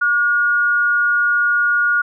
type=tone pair together; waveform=sine; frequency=1158 / 1436.3 Hz; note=D6 / F6; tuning=-25 / +48 cents; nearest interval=major third; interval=373 cents; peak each=-25 / -13 dBFS; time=0.01-2.02 s; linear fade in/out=10 ms; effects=none